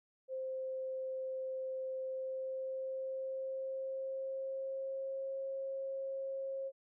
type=tone with pitch glide; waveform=sine; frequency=523.3 to 538.9 Hz; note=C5 to C#5; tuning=0 to -49 cents; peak=-37 dBFS; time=0.28-6.72 s; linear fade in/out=50 ms; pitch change=+51 cents; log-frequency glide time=2.03-5.38 s; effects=none